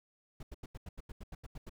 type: noise bursts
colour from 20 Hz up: brown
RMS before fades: -44 dBFS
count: 12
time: 0.4-1.695 s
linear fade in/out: 5 ms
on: 30 ms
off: 85 ms
effects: none